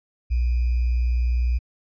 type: tone with sample-and-hold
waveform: sine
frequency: 60.3 Hz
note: B1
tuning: 41 cents flat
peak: -18 dBFS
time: 0.3-1.59 s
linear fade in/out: 20 ms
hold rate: 2450 Hz
effects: resampled to 11025 Hz